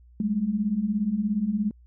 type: beating tone pair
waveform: sine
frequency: 196.4 / 213.4 Hz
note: G3 / G#3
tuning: +4 / +47 cents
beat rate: 17 Hz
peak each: -28 / -24 dBFS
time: 0.2-1.71 s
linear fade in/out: 2 ms
effects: added 60 Hz sine -50 dBFS peak until 1.86 s